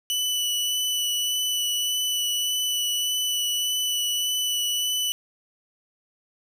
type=tone with vibrato; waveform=sawtooth; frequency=2971 Hz; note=F#7; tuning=6 cents sharp; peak=-20 dBFS; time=0.1-5.12 s; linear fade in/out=0 ms; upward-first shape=sine; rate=1.7 Hz; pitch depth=12 cents each way; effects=none